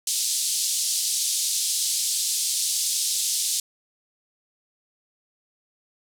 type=band-pass noise; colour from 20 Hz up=white; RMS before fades=-25 dBFS; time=0.07-3.6 s; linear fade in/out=2 ms; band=3800 to 10000 Hz; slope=24 dB/octave; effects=none